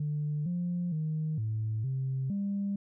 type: tone with pitch steps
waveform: sine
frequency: 149 / 175.7 / 155.9 / 109.3 / 132.6 / 199.8 Hz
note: D3 / F3 / D#3 / A2 / C3 / G3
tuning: +25 / +11 / +4 / -11 / +23 / +33 cents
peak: -28 dBFS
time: 0-2.76 s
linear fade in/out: 5 ms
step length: 460 ms
effects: tanh soft clip ceiling -25 dBFS